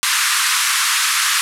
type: band-pass noise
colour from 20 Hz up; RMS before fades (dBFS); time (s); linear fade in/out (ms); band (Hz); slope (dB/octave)
pink; -17; 0.03-1.41; 0; 1100 to 12000; 48
effects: none